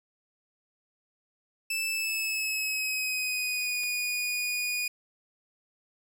sawtooth tone with pitch glide, 2637 to 2460 Hz, E7 to D#7, 0 to -20 cents, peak -25 dBFS, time 1.7-4.88 s, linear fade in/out 5 ms, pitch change -120 cents, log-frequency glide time 1.9-3.8 s
click, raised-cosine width 0.2 ms, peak -29 dBFS, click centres 3.835 s
effects none

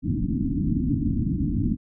white low-pass noise, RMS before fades -24 dBFS, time 0.02-1.77 s, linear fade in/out 50 ms, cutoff 310 Hz, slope 96 dB/octave, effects none

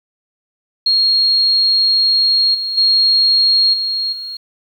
sine tone with level steps, 4267 Hz, C8, 33 cents sharp, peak -10 / -18 / -9 / -16 / -24 dBFS, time 0.86-4.37 s, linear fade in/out 5 ms, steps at 2.54 / 2.77 / 3.73 / 4.12 s, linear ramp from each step 10 ms, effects 8-bit

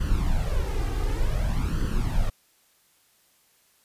brown noise with flanger, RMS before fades -24 dBFS, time 0-2.3 s, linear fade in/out 10 ms, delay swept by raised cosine 0.65 to 2.55 ms, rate 0.55 Hz, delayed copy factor +0.7, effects white hiss -63 dBFS RMS until 3.84 s + resampled to 32000 Hz

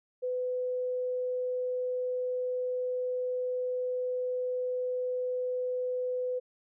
sine tone, 502 Hz, B4, 28 cents sharp, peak -29 dBFS, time 0.22-6.4 s, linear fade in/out 20 ms, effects none

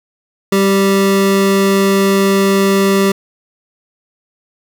square tone pair together, 196 / 390.8 Hz, G3 / G4, 0 / -5 cents, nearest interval octave, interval 1195 cents, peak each -13 dBFS, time 0.52-3.12 s, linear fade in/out 5 ms, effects none

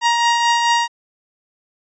sawtooth tone with tremolo, 941 Hz, A#5, 16 cents sharp, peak -8 dBFS, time 0.01-0.88 s, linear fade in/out 50 ms, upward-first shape triangle, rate 4.6 Hz, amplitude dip 40%, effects resampled to 16000 Hz

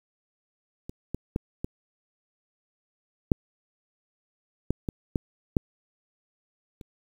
clicks, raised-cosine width 3 ms, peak -24 / -17 / -13 / -17 / -6 / -11 / -16 / -11 / -8 / -30 dBFS, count 10, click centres 0.895 / 1.146 / 1.361 / 1.645 / 3.318 / 4.706 / 4.888 / 5.158 / 5.568 / 6.812 s, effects 8-bit

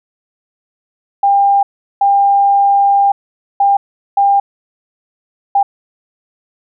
sine tone bursts at uneven times, 799 Hz, G5, 33 cents sharp, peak -7 dBFS, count 5, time 1.23-1.63 / 2.01-3.12 / 3.6-3.77 / 4.17-4.4 / 5.55-5.63 s, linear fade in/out 5 ms, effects none

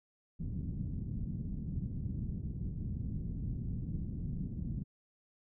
white low-pass noise, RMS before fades -38 dBFS, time 0.39-4.84 s, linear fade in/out 20 ms, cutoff 190 Hz, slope 24 dB/octave, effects none

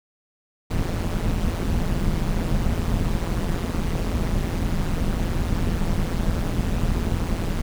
brown noise with amplitude modulation, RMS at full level -19 dBFS, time 0.7-7.62 s, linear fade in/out 10 ms, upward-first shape sine, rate 171 Hz, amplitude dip 85%, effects none

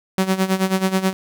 sawtooth tone with tremolo, 189.4 Hz, F#3, 41 cents sharp, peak -10 dBFS, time 0.18-1.13 s, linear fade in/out 0 ms, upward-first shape sine, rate 9.3 Hz, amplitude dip 80%, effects none

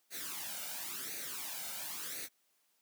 white noise with flanger, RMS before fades -42 dBFS, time 0.1-2.29 s, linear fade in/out 50 ms, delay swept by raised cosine 0.47 to 1.38 ms, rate 0.95 Hz, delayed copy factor +0.7, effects white hiss -75 dBFS RMS until 2.81 s + high-pass 200 Hz 12 dB/octave

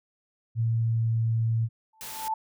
sine tone with pitch glide, 114.3 to 113.58 Hz, A#2 to A#2, -34 to -45 cents, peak -22 dBFS, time 0.55-1.69 s, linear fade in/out 50 ms, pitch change -11 cents, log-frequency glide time 0.8-1.14 s
sine tone with exponential growth, 880 Hz, A5, in tune, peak -23 dBFS, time 1.93-2.34 s, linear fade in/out 5 ms, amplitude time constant 89 ms
white noise, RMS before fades -39 dBFS, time 2.01-2.28 s, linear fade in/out 0 ms
effects none

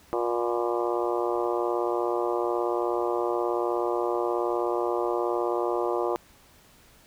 harmonic tone with a mistuned harmonic, 118.9 Hz, A#2, 35 cents sharp, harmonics 3 / 4 / 5 / 6 / 7 / 8 / 9 / 10, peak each -28 / -30 / -32 / -34 / -35 / -36 / -37 / -38 dBFS, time 0.13-6.16 s, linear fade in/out 0 ms, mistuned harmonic 8, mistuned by +65 cents, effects pink hiss -56 dBFS RMS until 7.06 s

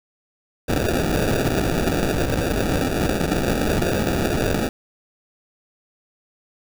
white noise with sample-and-hold, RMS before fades -21 dBFS, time 0.68-4.69 s, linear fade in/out 5 ms, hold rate 1050 Hz, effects none

